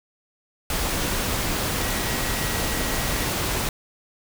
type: tone in noise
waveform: sine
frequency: 1916 Hz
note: A#6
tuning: 47 cents sharp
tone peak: -36 dBFS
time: 1.8-3.25 s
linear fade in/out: 2 ms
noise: pink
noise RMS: -25 dBFS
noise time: 0.7-3.69 s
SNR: -14 dB
effects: none

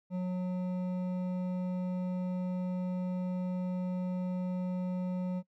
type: tone with hard clipping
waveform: sine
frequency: 182.1 Hz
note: F#3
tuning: 27 cents flat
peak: -33 dBFS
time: 0.1-5.43 s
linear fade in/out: 50 ms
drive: 9 dB
effects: noise-tail reverb RT60 0.1 s tail -25 dB re dry

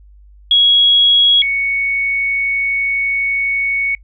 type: tone pair in turn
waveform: sine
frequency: 3322 / 2222 Hz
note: G#7 / C#7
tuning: 0 / +4 cents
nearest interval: perfect fifth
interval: 696 cents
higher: first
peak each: -7 / -14 dBFS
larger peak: first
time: 0.51-1.42 / 1.42-3.95 s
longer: second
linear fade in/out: 2 ms
effects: noise-tail reverb RT60 0.1 s tail -24 dB re dry + added 50 Hz sine -40 dBFS peak until 4.03 s

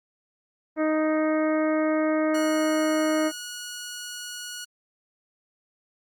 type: harmonic tone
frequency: 311.1 Hz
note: D#4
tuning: in tune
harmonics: 1 / 2 / 3 / 4 / 5 / 6 / 7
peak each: -23 / -25 / -39 / -33 / -38 / -38 / -38 dBFS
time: 0.76-3.32 s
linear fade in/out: 50 ms
type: tone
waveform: 10% pulse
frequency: 1455 Hz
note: F#6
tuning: 29 cents flat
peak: -26 dBFS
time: 2.34-4.65 s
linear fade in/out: 10 ms
effects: Opus 32 kbps

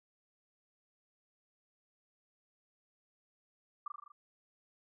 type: tone with echo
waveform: sine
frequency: 1179 Hz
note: D6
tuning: 6 cents sharp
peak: -36 dBFS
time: 3.86-3.88 s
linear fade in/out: 5 ms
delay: 40 ms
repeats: 6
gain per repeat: -3 dB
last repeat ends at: 4.12 s
effects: none

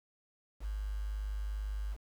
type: tone with quantisation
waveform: sine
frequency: 51.2 Hz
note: G#1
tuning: 24 cents flat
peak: -34 dBFS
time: 0.6-1.97 s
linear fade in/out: 50 ms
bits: 9
effects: none

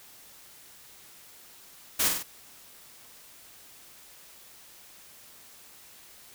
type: noise with echo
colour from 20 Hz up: white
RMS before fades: -25 dBFS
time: 1.99-2.09 s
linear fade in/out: 10 ms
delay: 47 ms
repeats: 3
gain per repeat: -4 dB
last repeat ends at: 2.231 s
effects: white hiss -52 dBFS RMS until 6.34 s

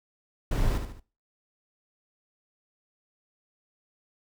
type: noise with echo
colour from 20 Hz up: brown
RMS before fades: -25 dBFS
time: 0.51-0.78 s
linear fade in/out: 5 ms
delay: 73 ms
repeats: 3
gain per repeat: -7 dB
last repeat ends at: 0.999 s
effects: noise-tail reverb RT60 0.3 s tail -18 dB re dry

